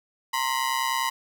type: ring-modulated tone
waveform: sawtooth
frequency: 987.8 Hz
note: B5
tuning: in tune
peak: -17 dBFS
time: 0.33-1.1 s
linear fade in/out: 10 ms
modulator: 64.8 Hz
effects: none